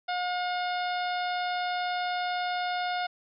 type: harmonic tone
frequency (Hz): 718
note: F5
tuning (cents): +48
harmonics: 1 / 2 / 3 / 4 / 5 / 6 / 7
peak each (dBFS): -29 / -35 / -40 / -43 / -40 / -44 / -47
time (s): 0.08-3.07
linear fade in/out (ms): 10
effects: none